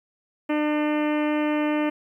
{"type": "harmonic tone", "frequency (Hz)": 300.4, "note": "D4", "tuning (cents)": 39, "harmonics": [1, 2, 3, 4, 5, 6, 7, 8, 9, 10], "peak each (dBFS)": [-22, -28, -33, -36, -40, -37, -38, -39, -42, -44], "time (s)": [0.49, 1.9], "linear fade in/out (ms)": 10, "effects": ["10-bit"]}